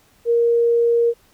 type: tone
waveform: sine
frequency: 468.9 Hz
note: A#4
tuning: 10 cents sharp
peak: -13 dBFS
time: 0.25-1.14 s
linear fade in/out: 50 ms
effects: pink hiss -56 dBFS RMS until 1.33 s